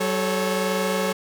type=tone cluster; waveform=sawtooth; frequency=190 / 433.6 / 549 Hz; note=F#3 / A4 / C#5; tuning=+46 / -25 / -17 cents; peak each=-22 dBFS; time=0-1.13 s; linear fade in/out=10 ms; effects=none